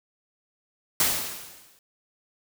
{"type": "noise with exponential decay", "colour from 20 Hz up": "white", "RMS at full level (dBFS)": -20, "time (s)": [1, 1.79], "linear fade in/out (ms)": 2, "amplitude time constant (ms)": 170, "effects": []}